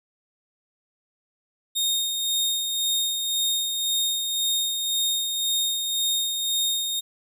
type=tone with tremolo; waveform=sawtooth; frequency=3696 Hz; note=A#7; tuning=16 cents flat; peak=-18 dBFS; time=1.75-7.01 s; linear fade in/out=20 ms; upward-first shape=sine; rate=1.9 Hz; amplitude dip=40%; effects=none